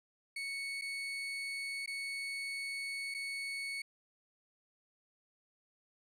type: tone with dropouts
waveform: 35% pulse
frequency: 2217 Hz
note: C#7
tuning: in tune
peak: -36 dBFS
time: 0.36-3.82 s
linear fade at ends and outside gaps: 5 ms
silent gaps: 0.813-0.819 / 1.861-1.875 / 3.142-3.146 s
effects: low-pass 11000 Hz 12 dB/octave